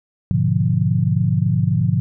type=chord; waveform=sine; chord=G# diminished seventh; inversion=none; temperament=equal; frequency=103.83 / 123.47 / 146.83 / 174.61 Hz; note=G#2 / B2 / D3 / F3; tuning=0 / 0 / 0 / 0 cents; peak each=-20 dBFS; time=0.31-2 s; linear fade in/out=0 ms; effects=none